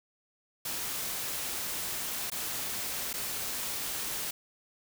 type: noise with dropouts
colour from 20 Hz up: white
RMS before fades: -35 dBFS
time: 0.65-4.31 s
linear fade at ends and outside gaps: 5 ms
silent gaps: 2.301-2.317 / 3.131-3.138 s
effects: none